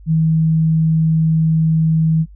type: tone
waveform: sine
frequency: 160 Hz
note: D#3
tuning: 49 cents sharp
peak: -11 dBFS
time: 0.06-2.26 s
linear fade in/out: 50 ms
effects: noise-tail reverb RT60 0.1 s tail -25 dB re dry + added 50 Hz sine -37 dBFS peak until 2.35 s